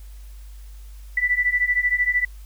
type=beating tone pair; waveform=sine; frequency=1966 / 1979 Hz; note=B6 / B6; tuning=-8 / +3 cents; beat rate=13 Hz; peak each=-22 / -20 dBFS; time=1.17-2.25 s; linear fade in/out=5 ms; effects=added 50 Hz sine -37 dBFS peak until 2.45 s + white hiss -55 dBFS RMS until 2.45 s